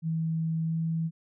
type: tone with pitch glide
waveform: sine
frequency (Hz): 161.9 to 163.12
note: E3 to E3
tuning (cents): -31 to -18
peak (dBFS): -26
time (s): 0.02-1.11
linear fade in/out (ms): 50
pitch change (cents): +13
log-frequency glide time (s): 0.64-0.76
effects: none